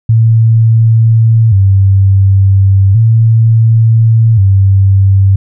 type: tone with vibrato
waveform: sine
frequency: 104.8 Hz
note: G#2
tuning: 16 cents sharp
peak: -3 dBFS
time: 0.09-5.36 s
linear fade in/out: 5 ms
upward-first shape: square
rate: 0.35 Hz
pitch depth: 130 cents each way
effects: none